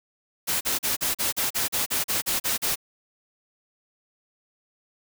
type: noise bursts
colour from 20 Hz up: white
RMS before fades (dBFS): -25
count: 13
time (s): 0.47-2.758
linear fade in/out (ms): 20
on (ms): 140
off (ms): 39
effects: none